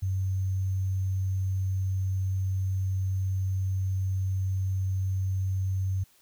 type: tone with sample-and-hold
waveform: sine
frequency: 94.9 Hz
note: F#2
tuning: 44 cents sharp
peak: -25 dBFS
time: 0.02-6.04 s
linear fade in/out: 10 ms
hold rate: 6300 Hz
effects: white hiss -62 dBFS RMS until 6.21 s